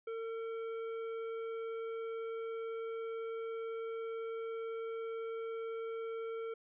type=tone with tanh clipping; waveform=sine; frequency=453 Hz; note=A#4; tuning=50 cents flat; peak=-40 dBFS; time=0.07-6.54 s; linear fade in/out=5 ms; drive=12 dB; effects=resampled to 8000 Hz